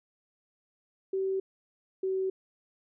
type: tone pair in turn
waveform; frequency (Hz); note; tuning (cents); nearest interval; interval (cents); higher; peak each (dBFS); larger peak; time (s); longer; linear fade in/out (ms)
sine; 383.7 / 379.7; G4 / F#4; -37 / +45; unison; 18; first; -27; neither; 1.13-1.4 / 2.03-2.3; neither; 5
effects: none